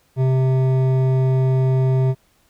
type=tone with hard clipping; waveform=sine; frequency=130.81 Hz; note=C3; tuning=in tune; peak=-16 dBFS; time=0.16-2.15 s; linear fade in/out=50 ms; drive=11 dB; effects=pink hiss -60 dBFS RMS until 2.49 s